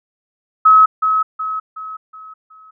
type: tone with echo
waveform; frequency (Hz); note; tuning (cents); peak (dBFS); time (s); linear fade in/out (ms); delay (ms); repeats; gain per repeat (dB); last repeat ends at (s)
sine; 1283; E6; -47; -5; 0.65-0.86; 10; 370; 5; -7; 2.71
effects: none